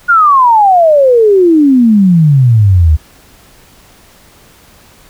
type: exponential sweep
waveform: sine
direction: down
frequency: 1448 to 73.42 Hz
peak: -3 dBFS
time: 0.08-2.97 s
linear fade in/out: 20 ms
effects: pink hiss -42 dBFS RMS until 5.09 s